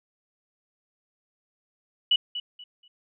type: tone with echo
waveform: sine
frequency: 2949 Hz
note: F#7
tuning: 6 cents flat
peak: -17 dBFS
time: 2.11-2.16 s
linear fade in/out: 5 ms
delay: 240 ms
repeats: 3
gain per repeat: -12 dB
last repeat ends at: 2.88 s
effects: none